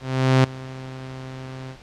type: tone with ADSR envelope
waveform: sawtooth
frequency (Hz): 130.81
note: C3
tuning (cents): 0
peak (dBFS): -8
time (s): 0-1.78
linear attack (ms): 440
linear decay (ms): 8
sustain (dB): -21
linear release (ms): 81
effects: pink hiss -47 dBFS RMS until 1.82 s + low-pass 5000 Hz 12 dB/octave